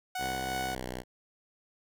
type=tone with tremolo; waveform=sawtooth; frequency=740 Hz; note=F#5; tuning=in tune; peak=-28 dBFS; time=0.15-0.75 s; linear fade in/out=5 ms; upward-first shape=sine; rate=2.8 Hz; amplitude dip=25%
type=tone with pitch glide; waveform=5% pulse; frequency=65.2 to 62.4 Hz; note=C2 to B1; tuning=-5 to +19 cents; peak=-25 dBFS; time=0.18-1.04 s; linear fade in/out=50 ms; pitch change=-76 cents; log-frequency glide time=0.71-0.87 s
effects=none